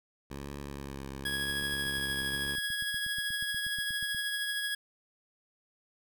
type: tone with vibrato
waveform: 10% pulse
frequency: 69.3 Hz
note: C#2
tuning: in tune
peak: -31 dBFS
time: 0.3-2.56 s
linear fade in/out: 10 ms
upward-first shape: triangle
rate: 0.94 Hz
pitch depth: 41 cents each way
type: tone with tremolo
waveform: 25% pulse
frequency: 1664 Hz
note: G#6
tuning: 3 cents sharp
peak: -26 dBFS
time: 1.25-4.75 s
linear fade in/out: 5 ms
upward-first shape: triangle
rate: 13 Hz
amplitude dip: 35%
type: click train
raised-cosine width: 5 ms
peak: -36 dBFS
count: 23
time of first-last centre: 1.5-4.147 s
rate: 8.31 Hz
effects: none